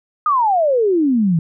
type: exponential sweep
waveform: sine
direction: down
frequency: 1260 to 156.1 Hz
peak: -12 dBFS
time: 0.26-1.39 s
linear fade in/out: 2 ms
effects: none